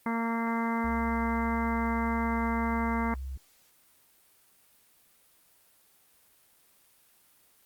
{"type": "harmonic tone", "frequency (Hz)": 230, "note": "A#3", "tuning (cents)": -23, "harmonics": [1, 2, 3, 4, 5, 6, 7, 8, 9], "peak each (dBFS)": [-29, -39, -40, -34, -37, -42, -42, -48, -39], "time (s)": [0.06, 3.14], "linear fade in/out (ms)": 2}
{"type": "tone with vibrato", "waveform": "sine", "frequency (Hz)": 65.41, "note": "C2", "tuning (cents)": 0, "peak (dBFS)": -34, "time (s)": [0.84, 3.37], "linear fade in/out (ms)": 5, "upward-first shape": "square", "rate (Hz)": 1.7, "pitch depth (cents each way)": 27}
{"effects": ["white hiss -63 dBFS RMS until 7.65 s", "Opus 32 kbps"]}